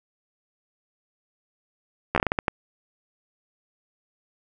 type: slowing click train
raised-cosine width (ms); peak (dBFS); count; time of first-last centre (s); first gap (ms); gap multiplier
0.5; -6; 9; 2.15-2.482; 12; 1.34
effects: none

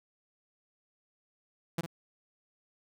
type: tone with echo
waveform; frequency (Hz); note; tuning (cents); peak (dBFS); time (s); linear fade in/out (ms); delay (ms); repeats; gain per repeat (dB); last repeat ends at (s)
sawtooth; 167.2; E3; +25; -25; 1.78-1.81; 5; 52; 1; -8; 1.862
effects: none

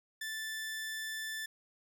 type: tone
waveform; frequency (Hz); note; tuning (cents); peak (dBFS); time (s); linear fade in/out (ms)
sawtooth; 1760; A6; 0; -34; 0.21-1.46; 5
effects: none

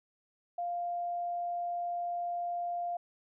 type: tone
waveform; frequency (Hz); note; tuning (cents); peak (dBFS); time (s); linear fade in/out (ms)
sine; 698.5; F5; 0; -32; 0.58-2.97; 5
effects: none

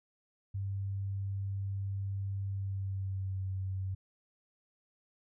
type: tone with pitch glide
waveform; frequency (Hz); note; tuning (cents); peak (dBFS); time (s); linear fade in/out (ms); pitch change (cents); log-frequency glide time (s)
sine; 98.2 to 95.13; G2 to F#2; +4 to +49; -33; 0.54-3.95; 10; -55; 2.47-3.43
effects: none

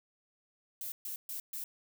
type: noise bursts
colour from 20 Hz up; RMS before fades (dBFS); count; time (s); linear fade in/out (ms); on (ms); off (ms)
violet; -40; 4; 0.81-1.64; 2; 110; 130
effects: none

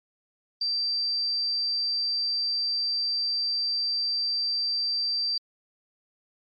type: tone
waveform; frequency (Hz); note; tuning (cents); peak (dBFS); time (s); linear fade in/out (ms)
sine; 4688; D8; -4; -24; 0.61-5.38; 5
effects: MP3 32 kbps

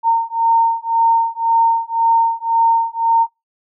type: beating tone pair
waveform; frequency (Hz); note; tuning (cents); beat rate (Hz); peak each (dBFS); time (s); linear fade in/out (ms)
sine; 915 / 916.9; A#5 / A#5; -32 / -29; 1.9; -15; 0.03-3.27; 50
effects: noise-tail reverb RT60 0.2 s tail -23 dB re dry

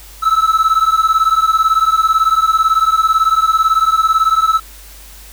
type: beating tone pair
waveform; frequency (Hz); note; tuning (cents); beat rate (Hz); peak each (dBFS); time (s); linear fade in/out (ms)
triangle; 1300 / 1318; E6 / E6; -24 / -1; 18; -11; 0.22-4.6; 20
effects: added 50 Hz sine -37 dBFS peak until 5.32 s + white hiss -39 dBFS RMS until 5.32 s

